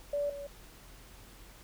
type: tone pair in turn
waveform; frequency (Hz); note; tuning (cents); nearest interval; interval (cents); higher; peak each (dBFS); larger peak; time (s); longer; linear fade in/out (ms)
sine; 577 / 567.1; D5 / C#5; -31 / +39; unison; 30; first; -29 / -39; first; 0.13-0.3 / 0.3-0.47; neither; 5
effects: added 44 Hz sine -54 dBFS peak until 1.63 s + pink hiss -55 dBFS RMS until 1.63 s